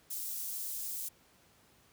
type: high-pass noise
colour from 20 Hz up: white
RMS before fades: -39 dBFS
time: 0.1-1.09 s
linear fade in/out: 10 ms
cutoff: 7400 Hz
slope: 12 dB/octave
effects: pink hiss -65 dBFS RMS until 1.92 s + high-pass 60 Hz 12 dB/octave